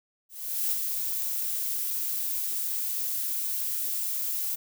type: noise with ADSR envelope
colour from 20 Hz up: violet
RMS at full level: -26 dBFS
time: 0.29-4.56 s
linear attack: 440 ms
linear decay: 4 ms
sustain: -4 dB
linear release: 15 ms
effects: none